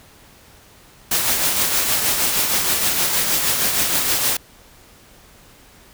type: noise with tremolo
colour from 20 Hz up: white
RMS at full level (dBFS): -17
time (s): 1.11-4.37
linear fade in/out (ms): 5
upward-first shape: triangle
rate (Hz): 6.4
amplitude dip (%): 45
effects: pink hiss -48 dBFS RMS until 5.93 s